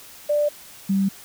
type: tone pair in turn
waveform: sine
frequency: 590 / 194.96 Hz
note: D5 / G3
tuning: +8 / -9 cents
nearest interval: octave + perfect fifth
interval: 1917 cents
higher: first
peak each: -17 dBFS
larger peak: neither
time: 0.29-0.49 / 0.89-1.09 s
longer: neither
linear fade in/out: 10 ms
effects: white hiss -44 dBFS RMS until 1.24 s